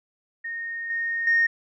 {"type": "tone with level steps", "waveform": "sine", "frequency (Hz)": 1848, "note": "A#6", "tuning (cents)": -16, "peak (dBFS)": [-29, -24, -16], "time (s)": [0.44, 1.47], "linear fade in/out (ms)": 10, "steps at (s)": [0.9, 1.27], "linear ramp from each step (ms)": 2, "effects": ["tanh soft clip ceiling -12 dBFS"]}